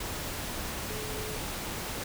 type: tone in noise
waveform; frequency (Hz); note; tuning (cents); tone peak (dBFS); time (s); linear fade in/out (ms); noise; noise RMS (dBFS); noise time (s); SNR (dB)
sine; 429.5; A4; -42; -40; 0.9-1.37; 5; pink; -36; 0-2.04; -7
effects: none